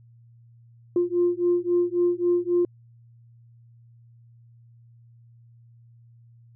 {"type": "beating tone pair", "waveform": "sine", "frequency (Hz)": [349.2, 352.9], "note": ["F4", "F4"], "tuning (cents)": [0, 18], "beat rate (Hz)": 3.7, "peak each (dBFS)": -22, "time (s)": [0.96, 2.65], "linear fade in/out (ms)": 2, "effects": ["tanh soft clip ceiling -13 dBFS", "added 117 Hz sine -50 dBFS peak until 6.55 s"]}